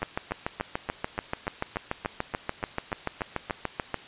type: two click trains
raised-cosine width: 0.5 ms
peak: -12 / -18 dBFS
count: 28 / 13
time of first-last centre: 0.03-3.943 / 0.02-3.498 s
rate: 6.9 / 3.45 Hz
effects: white hiss -46 dBFS RMS until 4.07 s + resampled to 8000 Hz